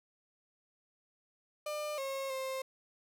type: tone with pitch steps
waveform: 35% pulse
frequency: 600 / 541 / 528 Hz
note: D5 / C#5 / C5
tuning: +37 / -42 / +16 cents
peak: -34 dBFS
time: 1.66-2.62 s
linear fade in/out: 5 ms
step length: 320 ms
effects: none